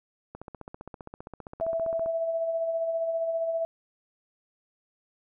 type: click train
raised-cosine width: 1 ms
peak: -26 dBFS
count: 27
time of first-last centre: 0.35-2.061 s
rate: 15.2 Hz
type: tone with tremolo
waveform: sine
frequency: 659.3 Hz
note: E5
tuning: in tune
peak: -24 dBFS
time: 1.61-3.65 s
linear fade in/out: 0 ms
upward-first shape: sine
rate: 15 Hz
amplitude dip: 40%
effects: none